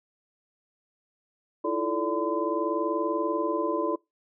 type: tone cluster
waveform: sine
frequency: 322.3 / 342.7 / 438 / 581 / 1018 Hz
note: E4 / F4 / A4 / D5 / C6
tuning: -39 / -33 / -8 / -19 / -48 cents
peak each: -31 dBFS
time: 1.64-3.96 s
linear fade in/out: 10 ms
effects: noise-tail reverb RT60 0.2 s tail -24 dB re dry